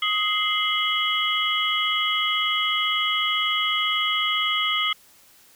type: tone cluster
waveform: sine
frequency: 1256 / 2090 / 2970 / 3288 Hz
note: D#6 / C7 / F#7 / G#7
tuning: +16 / -2 / +6 / -18 cents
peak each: -26 dBFS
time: 0.02-4.93 s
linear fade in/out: 5 ms
effects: white hiss -54 dBFS RMS until 5.55 s